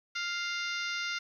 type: harmonic tone with a mistuned harmonic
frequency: 698.5 Hz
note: F5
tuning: in tune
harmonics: 2 / 3 / 4 / 5 / 6 / 7 / 8 / 9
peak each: -36 / -37 / -41 / -42 / -45 / -43 / -46 / -50 dBFS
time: 0.15-1.19 s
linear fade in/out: 10 ms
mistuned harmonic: 5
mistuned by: +47 cents
effects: 11-bit